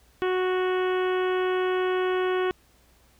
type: harmonic tone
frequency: 369 Hz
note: F#4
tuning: 5 cents flat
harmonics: 1 / 2 / 3 / 4 / 5 / 6 / 7 / 8 / 9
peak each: -23 / -34 / -33 / -35 / -38 / -43 / -42 / -43 / -46 dBFS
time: 0.22-2.51 s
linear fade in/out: 0 ms
effects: added 60 Hz sine -61 dBFS peak until 3.19 s + pink hiss -61 dBFS RMS until 3.19 s